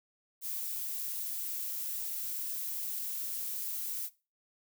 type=noise; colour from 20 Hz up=violet; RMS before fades=-37 dBFS; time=0.41-4.1 s; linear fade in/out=50 ms; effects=noise-tail reverb RT60 0.3 s tail -19 dB re dry